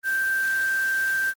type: tone in noise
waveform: sine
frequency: 1568 Hz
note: G6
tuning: in tune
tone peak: -21 dBFS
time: 0.03-1.34 s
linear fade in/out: 50 ms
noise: white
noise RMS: -38 dBFS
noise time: 0.03-1.34 s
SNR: +14 dB
effects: Opus 24 kbps